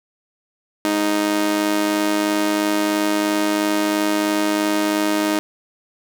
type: tone with amplitude modulation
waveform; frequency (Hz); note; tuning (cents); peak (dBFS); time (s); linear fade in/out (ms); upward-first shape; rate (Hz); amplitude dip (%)
sawtooth; 311.1; D#4; 0; -10; 0.85-5.39; 0; sine; 103; 70
effects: none